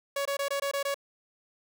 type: tone bursts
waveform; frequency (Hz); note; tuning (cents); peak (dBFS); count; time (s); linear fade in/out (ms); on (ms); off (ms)
sawtooth; 560; C#5; +18; -24; 7; 0.16-0.944; 5; 94; 21
effects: none